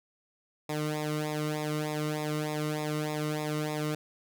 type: tone with flanger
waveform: sawtooth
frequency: 151.9 Hz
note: D#3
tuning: 41 cents flat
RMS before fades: -32 dBFS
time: 0.69-3.95 s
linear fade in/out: 5 ms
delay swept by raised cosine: 0.66 to 1.22 ms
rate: 3.3 Hz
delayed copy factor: -1
effects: none

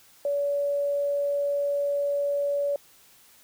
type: tone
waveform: sine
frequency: 570 Hz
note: C#5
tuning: 48 cents sharp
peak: -23 dBFS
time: 0.25-2.76 s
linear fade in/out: 2 ms
effects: white hiss -56 dBFS RMS until 3.43 s

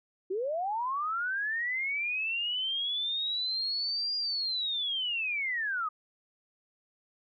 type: linear two-way sweep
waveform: sine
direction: up then down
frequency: 355.1 to 4852 to 1213 Hz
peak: -29 dBFS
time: 0.3-5.89 s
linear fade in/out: 10 ms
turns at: 4.16 s
effects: none

